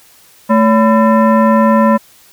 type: tone with frequency modulation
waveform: sine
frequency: 220 Hz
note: A3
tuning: in tune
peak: -6 dBFS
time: 0.49-1.98 s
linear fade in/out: 20 ms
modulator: 785 Hz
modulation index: 1.1
effects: white hiss -45 dBFS RMS until 2.32 s